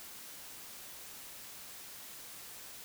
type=silence; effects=white hiss -49 dBFS RMS until 2.84 s